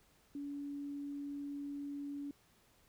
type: tone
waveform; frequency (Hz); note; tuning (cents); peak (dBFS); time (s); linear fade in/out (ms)
sine; 284.9; C#4; +48; -40; 0.35-2.31; 2
effects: pink hiss -69 dBFS RMS until 2.88 s